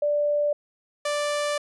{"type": "tone pair in turn", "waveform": ["sine", "sawtooth"], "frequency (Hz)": [587.3, 587.3], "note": ["D5", "D5"], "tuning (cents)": [0, 0], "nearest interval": "unison", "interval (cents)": 0, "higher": "neither", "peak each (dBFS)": -20, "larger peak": "neither", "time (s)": [[0.02, 0.53], [1.05, 1.58]], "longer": "second", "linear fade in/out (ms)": 5, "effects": ["resampled to 24000 Hz"]}